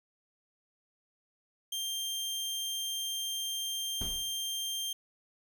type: tone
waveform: sawtooth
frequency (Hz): 3177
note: G7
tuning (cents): +23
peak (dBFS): -30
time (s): 1.72-4.93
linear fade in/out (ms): 5
type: noise with exponential decay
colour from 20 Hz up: brown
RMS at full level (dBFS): -34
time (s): 4.01-4.41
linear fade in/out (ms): 2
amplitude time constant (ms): 85
effects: none